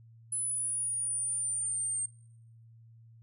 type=linear sweep; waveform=sine; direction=down; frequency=10080 to 8660 Hz; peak=-30 dBFS; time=0.32-2.06 s; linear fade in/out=5 ms; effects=noise-tail reverb RT60 0.8 s tail -25 dB re dry + added 114 Hz sine -53 dBFS peak until 3.22 s